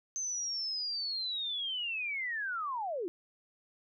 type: linear sweep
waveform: sine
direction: down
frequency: 6272 to 320 Hz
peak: -33 dBFS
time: 0.16-3.08 s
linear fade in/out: 0 ms
effects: none